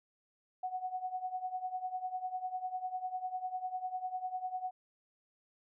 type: tone with tremolo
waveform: sine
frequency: 740 Hz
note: F#5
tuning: in tune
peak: -32 dBFS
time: 0.63-4.71 s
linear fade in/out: 5 ms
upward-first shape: triangle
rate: 10 Hz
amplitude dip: 85%
effects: none